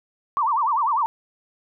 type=tone with vibrato; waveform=sine; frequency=1027 Hz; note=C6; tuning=33 cents flat; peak=-18 dBFS; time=0.37-1.06 s; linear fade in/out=0 ms; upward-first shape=sine; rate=10 Hz; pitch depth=260 cents each way; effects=none